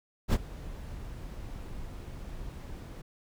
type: noise with ADSR envelope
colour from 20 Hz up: brown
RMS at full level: -21 dBFS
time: 0.28-3.02 s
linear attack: 52 ms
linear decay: 42 ms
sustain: -20 dB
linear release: 10 ms
effects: none